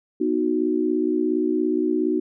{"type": "chord", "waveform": "sine", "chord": "B major", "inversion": "none", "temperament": "equal with one note detuned", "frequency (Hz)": [246.9, 311.1, 368.3], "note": ["B3", "D#4", "F#4"], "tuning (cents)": [0, 0, -8], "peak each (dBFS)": [-26, -22, -23], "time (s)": [0.2, 2.2], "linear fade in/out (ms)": 10, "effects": []}